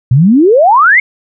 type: exponential sweep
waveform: sine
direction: up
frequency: 116.54 to 2217 Hz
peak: -3 dBFS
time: 0.11-1 s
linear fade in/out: 5 ms
effects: none

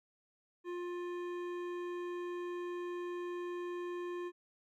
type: tone with hard clipping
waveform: sine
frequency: 352.5 Hz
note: F4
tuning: 16 cents sharp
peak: -40 dBFS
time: 0.64-4.32 s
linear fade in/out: 50 ms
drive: 13 dB
effects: Opus 48 kbps

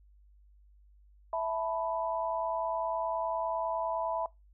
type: chord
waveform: sine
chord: E suspended fourth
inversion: none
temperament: just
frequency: 659.3 / 879 / 988.9 Hz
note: E5 / A5 / B5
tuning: 0 / -2 / +2 cents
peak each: -32 / -37 / -34 dBFS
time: 1.33-4.26 s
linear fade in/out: 2 ms
effects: noise-tail reverb RT60 0.2 s tail -22 dB re dry + added 50 Hz sine -57 dBFS peak until 4.53 s

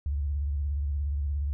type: tone with vibrato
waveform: sine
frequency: 71.6 Hz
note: D2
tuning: 43 cents flat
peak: -26 dBFS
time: 0.06-1.53 s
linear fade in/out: 0 ms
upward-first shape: square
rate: 17 Hz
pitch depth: 86 cents each way
effects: none

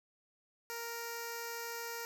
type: tone with notch filter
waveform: 5% pulse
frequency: 466.2 Hz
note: A#4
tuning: in tune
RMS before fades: -42 dBFS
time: 0.7-2.05 s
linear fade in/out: 0 ms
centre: 3400 Hz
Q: 0.81
effects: none

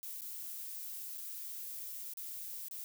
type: noise with dropouts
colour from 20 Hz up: violet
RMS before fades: -44 dBFS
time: 0.03-2.84 s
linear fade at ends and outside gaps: 0 ms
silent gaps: 0.209-0.218 / 1.175-1.179 / 2.136-2.172 / 2.684-2.711 s
effects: none

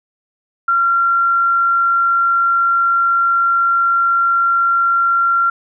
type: tone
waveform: sine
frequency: 1374 Hz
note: F6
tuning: 29 cents flat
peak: -11 dBFS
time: 0.68-5.5 s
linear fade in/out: 5 ms
effects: none

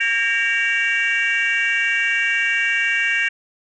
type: tone cluster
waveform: sine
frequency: 1607 / 1851 / 2296 / 2767 Hz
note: G6 / A#6 / D7 / F7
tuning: +43 / -13 / -40 / -17 cents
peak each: -21 dBFS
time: 0-3.29 s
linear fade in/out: 10 ms
effects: tanh soft clip ceiling -11 dBFS

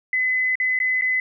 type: tone with dropouts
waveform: sine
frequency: 2022 Hz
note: B6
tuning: 40 cents sharp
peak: -18 dBFS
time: 0.13-1.2 s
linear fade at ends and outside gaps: 2 ms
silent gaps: 0.555-0.6 / 0.79-0.801 / 1.012-1.02 s
effects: none

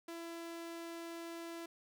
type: tone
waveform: sawtooth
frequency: 335.2 Hz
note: E4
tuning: 29 cents sharp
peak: -40 dBFS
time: 0.08-1.66 s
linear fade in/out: 5 ms
effects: none

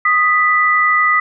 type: tone pair together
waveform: sine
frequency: 1243.2 / 1975.5 Hz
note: D#6 / B6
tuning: -2 / 0 cents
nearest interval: minor sixth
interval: 802 cents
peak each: -13 dBFS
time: 0.05-1.2 s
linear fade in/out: 5 ms
effects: none

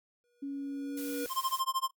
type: tone with exponential growth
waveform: square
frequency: 482.3 Hz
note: B4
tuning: 41 cents flat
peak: -34 dBFS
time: 0.24-1.26 s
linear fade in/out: 0 ms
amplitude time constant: 220 ms
type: tone with pitch glide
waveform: sine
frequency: 278.7 to 282.3 Hz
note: C#4 to C#4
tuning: +9 to +32 cents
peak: -34 dBFS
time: 0.42-1.25 s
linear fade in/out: 10 ms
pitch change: +23 cents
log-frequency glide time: 0.85-0.96 s
type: noise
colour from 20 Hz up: blue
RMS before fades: -43 dBFS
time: 0.97-1.6 s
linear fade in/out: 5 ms
type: tone with tremolo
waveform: square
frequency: 1053 Hz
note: C6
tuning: 11 cents sharp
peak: -27 dBFS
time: 1.29-1.91 s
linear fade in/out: 50 ms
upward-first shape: sine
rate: 13 Hz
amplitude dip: 100%
effects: noise-tail reverb RT60 0.1 s tail -23 dB re dry + MP3 96 kbps

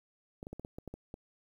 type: clicks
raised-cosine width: 2 ms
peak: -29 dBFS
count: 9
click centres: 0.429 / 0.469 / 0.53 / 0.596 / 0.649 / 0.785 / 0.877 / 0.94 / 1.141 s
effects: 10-bit

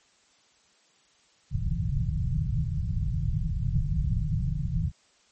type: low-pass noise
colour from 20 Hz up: white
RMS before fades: -27 dBFS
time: 1.5-4.92 s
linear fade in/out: 50 ms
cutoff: 170 Hz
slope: 96 dB/octave
effects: white hiss -63 dBFS RMS until 5.31 s + MP3 32 kbps

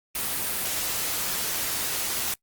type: noise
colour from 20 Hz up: white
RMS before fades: -28 dBFS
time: 0.15-2.34 s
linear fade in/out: 2 ms
effects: noise-tail reverb RT60 0.1 s tail -26 dB re dry + Opus 32 kbps

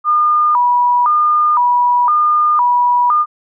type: tone with vibrato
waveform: sine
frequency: 1087 Hz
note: C#6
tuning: 34 cents flat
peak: -9 dBFS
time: 0.04-3.26 s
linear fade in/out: 50 ms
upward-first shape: square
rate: 0.98 Hz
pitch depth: 190 cents each way
effects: none

